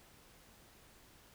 silence, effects pink hiss -62 dBFS RMS until 1.34 s

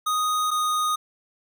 square tone pair in turn, 1244.5 / 1239 Hz, D#6 / D#6, 0 / -8 cents, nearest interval unison, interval 8 cents, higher first, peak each -22 dBFS, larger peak neither, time 0.06-0.51 / 0.51-0.96 s, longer neither, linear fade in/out 10 ms, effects none

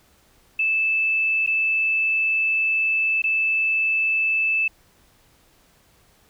sine tone with dropouts, 2629 Hz, E7, 5 cents flat, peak -18 dBFS, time 0.59-4.68 s, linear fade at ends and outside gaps 5 ms, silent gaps 1.464-1.473 / 3.22-3.239 s, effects pink hiss -58 dBFS RMS until 6.29 s

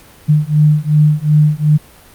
sine beating tone pair, 149.8 / 152.5 Hz, D3 / D#3, +35 / -34 cents, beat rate 2.7 Hz, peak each -11 dBFS, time 0.28-1.78 s, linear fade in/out 20 ms, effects pink hiss -42 dBFS RMS until 2.14 s + Opus 48 kbps

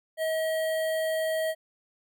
square tone with notch filter, 638 Hz, D#5, 43 cents sharp, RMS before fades -28 dBFS, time 0.17-1.55 s, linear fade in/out 50 ms, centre 5700 Hz, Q 1.1, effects none

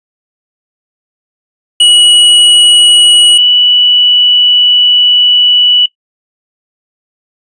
square / sine tone pair in turn, 2922 / 2954 Hz, F#7 / F#7, -22 / -3 cents, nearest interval unison, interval 19 cents, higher second, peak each -3 dBFS, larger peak neither, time 1.8-3.38 / 3.38-5.86 s, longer second, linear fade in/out 5 ms, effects noise-tail reverb RT60 0.1 s tail -19 dB re dry + resampled to 22050 Hz

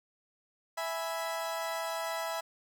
30% pulse chord, E major, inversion none, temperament equal, 659.3 / 830.6 / 987.8 Hz, E5 / G#5 / B5, 0 / 0 / 0 cents, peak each -33 / -38 / -36 dBFS, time 0.77-2.41 s, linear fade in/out 10 ms, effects none

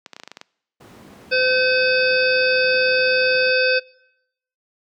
clicks, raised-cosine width 0.2 ms, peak -18 dBFS, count 9, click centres 0.062 / 0.133 / 0.165 / 0.199 / 0.235 / 0.276 / 0.316 / 0.371 / 0.414 s
brown noise, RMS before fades -36 dBFS, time 0.8-3.51 s, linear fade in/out 10 ms
harmonic tone, 512 Hz, C5, 38 cents flat, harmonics 1 / 3 / 5 / 7 / 9 / 10, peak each -19 / -20 / -21 / -32 / -25 / -31 dBFS, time 1.31-3.8 s, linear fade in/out 20 ms
effects noise-tail reverb RT60 0.8 s tail -23 dB re dry + high-pass 200 Hz 12 dB/octave

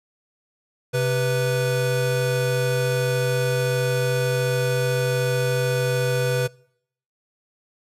square tone pair together, 130.82 / 493.9 Hz, C3 / B4, 0 / 0 cents, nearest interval octave + major seventh, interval 2300 cents, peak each -23 dBFS, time 0.93-6.48 s, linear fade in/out 20 ms, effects noise-tail reverb RT60 0.7 s tail -25 dB re dry + resampled to 32000 Hz

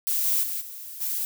violet noise with level steps, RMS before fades -25 / -23 / -30 / -39 / -28 dBFS, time 0.07-1.25 s, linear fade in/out 0 ms, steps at 0.24 / 0.42 / 0.6 / 1 s, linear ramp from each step 20 ms, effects none

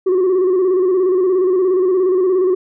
sine tone with vibrato, 370 Hz, F#4, in tune, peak -9 dBFS, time 0.06-2.55 s, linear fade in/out 10 ms, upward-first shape square, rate 17 Hz, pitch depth 50 cents each way, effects tanh soft clip ceiling -10 dBFS

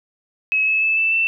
sine tone with pitch steps, 2569 / 2594 / 2620 / 2646 / 2672 Hz, E7 / E7 / E7 / E7 / E7, -45 / -28 / -11 / +6 / +23 cents, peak -15 dBFS, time 0.52-1.27 s, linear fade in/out 0 ms, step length 150 ms, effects none

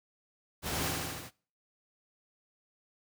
pink noise with echo, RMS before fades -35 dBFS, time 0.62-0.93 s, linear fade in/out 50 ms, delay 76 ms, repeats 5, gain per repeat -2 dB, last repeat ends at 1.31 s, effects noise-tail reverb RT60 0.4 s tail -22 dB re dry + high-pass 60 Hz 12 dB/octave

